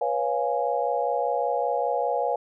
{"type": "chord", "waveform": "sine", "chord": "C# dominant seventh", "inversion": "third", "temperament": "equal with one note detuned", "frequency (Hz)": [489.3, 554.4, 698.5, 830.6], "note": ["B4", "C#5", "E#5", "G#5"], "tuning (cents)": [-16, 0, 0, 0], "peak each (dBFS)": -28, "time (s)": [0.01, 2.36], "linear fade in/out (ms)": 5, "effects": []}